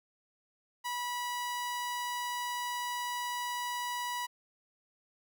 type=tone; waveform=sawtooth; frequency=976 Hz; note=B5; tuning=21 cents flat; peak=-30 dBFS; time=0.84-4.27 s; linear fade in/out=20 ms; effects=none